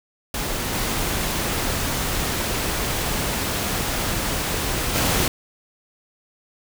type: noise with level steps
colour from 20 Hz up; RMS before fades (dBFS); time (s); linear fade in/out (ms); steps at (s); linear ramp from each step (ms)
pink; -26 / -24 / -20; 0.34-5.28; 2; 0.72 / 4.94; 20
effects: none